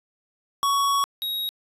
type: tone pair in turn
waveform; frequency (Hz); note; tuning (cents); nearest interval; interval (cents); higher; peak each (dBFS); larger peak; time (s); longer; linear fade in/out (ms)
square; 1118 / 3795; C#6 / A#7; +14 / +30; octave + major sixth; 2116; second; -20 / -26; first; 0.63-1.04 / 1.22-1.49; first; 0
effects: resampled to 32000 Hz